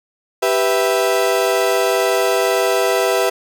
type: chord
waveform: 35% pulse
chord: E minor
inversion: first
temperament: equal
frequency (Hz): 392 / 493.9 / 659.3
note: G4 / B4 / E5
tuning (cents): 0 / 0 / 0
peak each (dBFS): -17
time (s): 0.42-3.3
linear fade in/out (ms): 10
effects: none